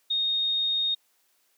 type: tone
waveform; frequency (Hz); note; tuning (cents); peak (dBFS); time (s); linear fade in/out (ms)
sine; 3707; A#7; -10; -23; 0.1-0.95; 10
effects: white hiss -68 dBFS RMS until 1.57 s + high-pass 300 Hz 12 dB/octave